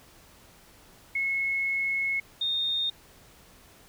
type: tone pair in turn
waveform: sine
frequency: 2182 / 3670 Hz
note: C#7 / A#7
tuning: -28 / -28 cents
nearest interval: major sixth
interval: 900 cents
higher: second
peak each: -25 dBFS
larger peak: neither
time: 1.15-2.2 / 2.41-2.9 s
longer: first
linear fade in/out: 5 ms
effects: pink hiss -55 dBFS RMS until 3.88 s